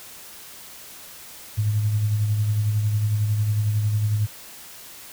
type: tone with tremolo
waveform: sine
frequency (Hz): 105.9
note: G#2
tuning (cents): +34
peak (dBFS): -17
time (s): 1.57-4.27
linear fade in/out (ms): 20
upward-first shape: sine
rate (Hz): 11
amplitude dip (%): 40
effects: white hiss -42 dBFS RMS until 5.12 s